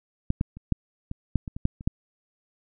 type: clicks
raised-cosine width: 5 ms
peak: -10 / -12 / -28 / -9 / -20 / -9 / -21 / -22 / -9 / -27 / -10 dBFS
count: 11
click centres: 0.304 / 0.411 / 0.57 / 0.723 / 1.114 / 1.357 / 1.478 / 1.565 / 1.654 / 1.809 / 1.875 s
effects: none